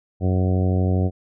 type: harmonic tone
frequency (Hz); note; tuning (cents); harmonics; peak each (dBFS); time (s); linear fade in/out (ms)
92.5; F#2; 0; 1 / 2 / 3 / 4 / 5 / 6 / 7 / 8; -18 / -24 / -28 / -30 / -32 / -34 / -35 / -36; 0.2-1.11; 50
effects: none